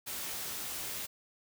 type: noise with comb filter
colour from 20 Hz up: white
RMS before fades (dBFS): -39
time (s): 0.06-1.07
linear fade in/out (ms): 20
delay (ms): 16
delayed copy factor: +0.5
effects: none